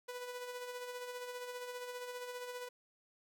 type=tone with tremolo; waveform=sawtooth; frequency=493.9 Hz; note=B4; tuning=in tune; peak=-37 dBFS; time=0.08-2.69 s; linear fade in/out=10 ms; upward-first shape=sine; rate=15 Hz; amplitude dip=45%; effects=none